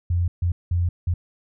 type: tone bursts at uneven times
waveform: sine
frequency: 87.31 Hz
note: F2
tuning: in tune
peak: -18 dBFS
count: 4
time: 0.1-0.28 / 0.42-0.52 / 0.71-0.89 / 1.07-1.14 s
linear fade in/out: 5 ms
effects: none